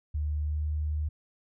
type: tone with pitch glide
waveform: sine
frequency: 75 to 75.92 Hz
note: D2 to D#2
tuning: +37 to -42 cents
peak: -27 dBFS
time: 0.14-1.09 s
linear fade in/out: 10 ms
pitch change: +21 cents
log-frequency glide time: 0.44-0.6 s
effects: none